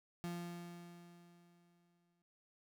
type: tone with exponential decay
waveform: 35% pulse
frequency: 173.1 Hz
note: F3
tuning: 15 cents flat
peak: -38 dBFS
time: 0.24-2.22 s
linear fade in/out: 0 ms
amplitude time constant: 430 ms
effects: none